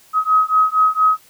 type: beating tone pair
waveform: sine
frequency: 1267 / 1271.3 Hz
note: D#6 / D#6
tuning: +31 / +37 cents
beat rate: 4.3 Hz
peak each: -15 dBFS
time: 0.13-1.19 s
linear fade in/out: 50 ms
effects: white hiss -50 dBFS RMS until 1.29 s